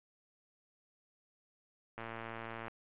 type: click train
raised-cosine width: 0.5 ms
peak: -28 dBFS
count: 81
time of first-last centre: 1.98-2.682 s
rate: 114 Hz
effects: resampled to 8000 Hz + 9-bit